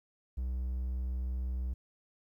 triangle tone, 63 Hz, B1, 35 cents sharp, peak -30 dBFS, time 0.37-1.74 s, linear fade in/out 10 ms, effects 12-bit

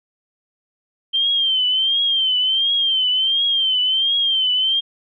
sine tone with vibrato, 3136 Hz, G7, in tune, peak -15 dBFS, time 1.13-4.81 s, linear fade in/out 20 ms, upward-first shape triangle, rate 1.4 Hz, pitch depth 97 cents each way, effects none

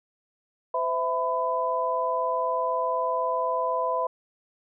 sine tone cluster, 511 / 659 / 1003 Hz, C5 / E5 / B5, -41 / -1 / +26 cents, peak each -29 / -29 / -26 dBFS, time 0.74-4.07 s, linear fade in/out 5 ms, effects none

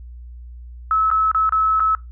sine tone with dropouts, 1297 Hz, E6, 28 cents flat, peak -14 dBFS, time 0.91-1.95 s, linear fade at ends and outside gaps 1 ms, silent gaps 1.103-1.113 / 1.315-1.347 / 1.493-1.523 / 1.797-1.803 s, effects noise-tail reverb RT60 0.2 s tail -21 dB re dry + added 60 Hz sine -34 dBFS peak until 2.11 s

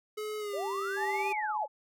square tone with pitch glide, 426.2 to 393.1 Hz, G#4 to G4, +45 to +5 cents, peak -35 dBFS, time 0.17-1.33 s, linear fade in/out 10 ms, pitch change -140 cents, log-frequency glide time 0.39-0.6 s
sine linear two-way sweep, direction up then down, 507 to 2523 to 507 Hz, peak -34 dBFS, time 0.53-1.66 s, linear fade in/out 10 ms, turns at 1.3 s
sine tone with tremolo, 852 Hz, G#5, 44 cents sharp, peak -29 dBFS, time 0.96-1.68 s, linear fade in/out 50 ms, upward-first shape triangle, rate 17 Hz, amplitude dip 50%
effects none

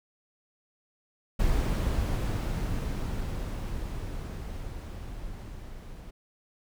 brown noise with level ramp, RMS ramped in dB -25 to -43 dBFS, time 1.39-6.11 s, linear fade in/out 10 ms, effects none

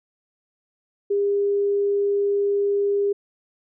sine tone, 403.4 Hz, G4, 50 cents sharp, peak -18 dBFS, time 1.1-3.13 s, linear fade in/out 10 ms, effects none

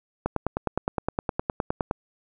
click train, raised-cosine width 1 ms, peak -10 dBFS, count 17, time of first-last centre 0.26-1.911 s, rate 9.69 Hz, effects none

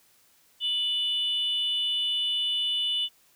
sine tone pair together, 2960 / 3524 Hz, F#7 / A7, 0 / +2 cents, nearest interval minor third, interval 302 cents, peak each -25 / -29 dBFS, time 0.6-3.09 s, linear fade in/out 50 ms, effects tanh soft clip ceiling -18 dBFS + white hiss -62 dBFS RMS until 3.35 s

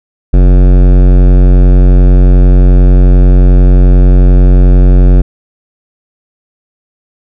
sine tone with hard clipping, 45.65 Hz, F#1, 23 cents flat, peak -3 dBFS, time 0.33-5.22 s, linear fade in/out 10 ms, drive 17 dB, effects none

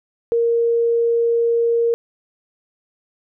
sine tone, 466.2 Hz, A#4, in tune, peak -14 dBFS, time 0.32-1.94 s, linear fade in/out 0 ms, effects none

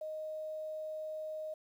sine tone with quantisation, 622.3 Hz, D#5, in tune, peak -38 dBFS, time 0.01-1.54 s, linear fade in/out 5 ms, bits 11, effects none

